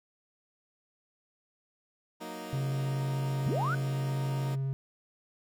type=chord; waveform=15% pulse; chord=D# minor; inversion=first; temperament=equal; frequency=185 / 233.1 / 311.1 Hz; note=F#3 / A#3 / D#4; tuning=0 / 0 / 0 cents; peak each=-39 / -37 / -36 dBFS; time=2.2-4.56 s; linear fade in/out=20 ms
type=tone with vibrato; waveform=triangle; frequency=135.2 Hz; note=C#3; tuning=43 cents flat; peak=-27 dBFS; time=2.53-4.73 s; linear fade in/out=0 ms; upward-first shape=triangle; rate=16 Hz; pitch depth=12 cents each way
type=linear sweep; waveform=sine; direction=up; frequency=80 to 1542 Hz; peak=-30 dBFS; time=3.46-3.75 s; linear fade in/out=5 ms
effects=none